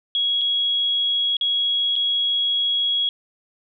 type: tone with dropouts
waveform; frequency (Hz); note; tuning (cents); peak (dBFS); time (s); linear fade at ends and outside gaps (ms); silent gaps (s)
sine; 3322; G#7; 0; -18; 0.15-3.09; 1; 0.412-0.415 / 1.368-1.411 / 1.956-1.962
effects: none